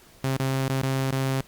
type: tone with dropouts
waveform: sawtooth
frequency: 133.5 Hz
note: C3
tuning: 35 cents sharp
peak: -19 dBFS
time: 0.24-1.41 s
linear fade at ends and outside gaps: 2 ms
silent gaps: 0.367-0.398 / 0.681-0.695 / 0.818-0.831 / 1.109-1.125 s
effects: pink hiss -53 dBFS RMS until 1.47 s + Opus 48 kbps